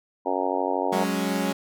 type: harmonic tone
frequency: 92.8 Hz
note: F#2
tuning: 6 cents sharp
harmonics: 3 / 4 / 5 / 6 / 7 / 8 / 9 / 10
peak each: -31 / -31 / -31 / -31 / -31 / -31 / -31 / -31 dBFS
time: 0.25-1.05 s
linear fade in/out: 20 ms
type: chord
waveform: sawtooth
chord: F# suspended second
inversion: none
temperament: equal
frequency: 185 / 207.7 / 277.2 Hz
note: F#3 / G#3 / C#4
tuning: 0 / 0 / 0 cents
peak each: -24 dBFS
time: 0.92-1.53 s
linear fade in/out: 10 ms
effects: none